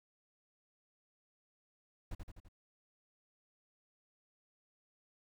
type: noise with echo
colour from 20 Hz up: brown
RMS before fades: -41 dBFS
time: 2.11-2.15 s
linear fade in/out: 5 ms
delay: 84 ms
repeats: 4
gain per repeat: -4 dB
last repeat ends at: 2.486 s
effects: none